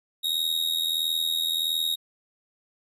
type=tone with amplitude modulation; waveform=45% pulse; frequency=3759 Hz; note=A#7; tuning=14 cents sharp; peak=-21 dBFS; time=0.23-1.96 s; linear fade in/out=20 ms; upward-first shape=sine; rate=81.5 Hz; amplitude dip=70%; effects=resampled to 32000 Hz